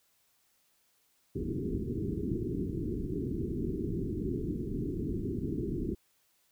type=low-pass noise; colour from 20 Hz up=white; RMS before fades=-34 dBFS; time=1.35-5.95 s; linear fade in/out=10 ms; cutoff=410 Hz; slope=96 dB/octave; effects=white hiss -71 dBFS RMS until 6.51 s